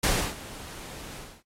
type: noise with ADSR envelope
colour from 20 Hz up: pink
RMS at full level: -22 dBFS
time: 0.03-1.43 s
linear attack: 8 ms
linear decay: 300 ms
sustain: -20 dB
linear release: 260 ms
effects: low-pass 12000 Hz 12 dB/octave + AAC 48 kbps